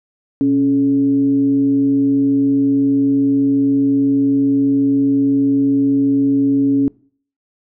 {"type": "tone with frequency modulation", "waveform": "sine", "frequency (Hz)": 277.2, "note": "C#4", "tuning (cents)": 0, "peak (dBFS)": -11, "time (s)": [0.41, 6.88], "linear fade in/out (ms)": 0, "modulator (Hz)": 152, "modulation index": 0.31, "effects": ["noise-tail reverb RT60 0.5 s tail -23 dB re dry"]}